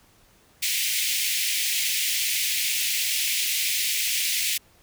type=high-pass noise; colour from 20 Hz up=pink; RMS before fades=-25 dBFS; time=0.62-4.58 s; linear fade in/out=10 ms; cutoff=2100 Hz; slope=48 dB/octave; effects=pink hiss -58 dBFS RMS until 4.82 s